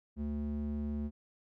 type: tone with band-pass filter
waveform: square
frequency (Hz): 73.42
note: D2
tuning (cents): 0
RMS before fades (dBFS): -36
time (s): 0.16-1.11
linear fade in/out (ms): 50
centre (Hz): 170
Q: 6.5
effects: none

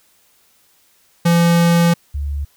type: tone pair in turn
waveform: square / sine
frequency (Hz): 170.3 / 71.48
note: F3 / D2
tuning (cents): -43 / -46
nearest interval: octave + minor third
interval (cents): 1503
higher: first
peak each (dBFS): -11 / -19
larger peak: first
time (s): 1.25-1.94 / 2.14-2.45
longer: first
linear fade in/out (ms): 10
effects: white hiss -56 dBFS RMS until 2.56 s

